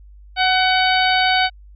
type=harmonic tone with a mistuned harmonic; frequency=751 Hz; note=F#5; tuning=26 cents sharp; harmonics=1 / 2 / 3 / 4 / 5 / 6; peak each=-17 / -20 / -22 / -23 / -24 / -25 dBFS; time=0.36-1.5 s; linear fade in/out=50 ms; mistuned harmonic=1; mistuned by=-17 cents; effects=added 50 Hz sine -40 dBFS peak until 1.75 s